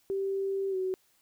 sine tone with pitch glide, 390 to 374.5 Hz, G4 to F#4, -9 to +21 cents, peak -28 dBFS, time 0.1-0.94 s, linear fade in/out 0 ms, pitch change -70 cents, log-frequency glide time 0.7-0.76 s, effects white hiss -68 dBFS RMS until 1.21 s

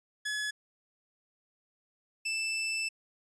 sawtooth tone pair in turn, 1700 / 2645 Hz, G#6 / E7, +40 / +5 cents, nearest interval minor sixth, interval 765 cents, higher second, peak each -28 / -27 dBFS, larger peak second, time 0.25-0.51 / 2.25-2.89 s, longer second, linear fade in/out 10 ms, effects resampled to 22050 Hz

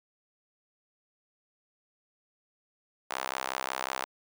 sawtooth tone with high-pass filter, 65.5 Hz, C2, 2 cents sharp, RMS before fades -35 dBFS, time 3.1-4.05 s, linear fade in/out 10 ms, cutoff 870 Hz, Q 1.4, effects none

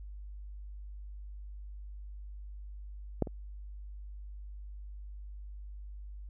clicks, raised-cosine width 2 ms, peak -14 / -27 dBFS, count 2, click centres 3.223 / 3.272 s, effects added 50 Hz sine -42 dBFS peak until 6.29 s

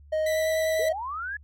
triangle tone with pitch glide, 624 to 635.3 Hz, D#5 to D#5, +5 to +36 cents, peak -21 dBFS, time 0.12-0.93 s, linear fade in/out 10 ms, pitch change +31 cents, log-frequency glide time 0.25-0.51 s
sawtooth tone with vibrato, 1975.5 Hz, B6, in tune, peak -28 dBFS, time 0.26-0.89 s, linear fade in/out 5 ms, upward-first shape sine, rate 10 Hz, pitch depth 13 cents each way
sine linear sweep, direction up, 417.4 to 1727 Hz, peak -30 dBFS, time 0.79-1.37 s, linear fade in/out 5 ms
effects added 72 Hz sine -48 dBFS peak until 1.43 s

